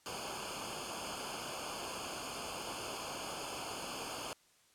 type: noise with comb filter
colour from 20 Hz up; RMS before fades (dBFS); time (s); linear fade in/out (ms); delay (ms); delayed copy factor
pink; -42; 0.06-4.33; 0; 0.52; -0.95
effects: white hiss -68 dBFS RMS until 4.74 s + low-pass 10000 Hz 12 dB/octave